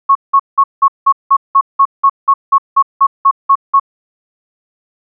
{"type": "tone bursts", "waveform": "sine", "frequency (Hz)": 1100, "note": "C#6", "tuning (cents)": -14, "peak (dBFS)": -4, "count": 16, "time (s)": [0.09, 3.798], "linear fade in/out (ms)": 10, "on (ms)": 63, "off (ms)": 180, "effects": []}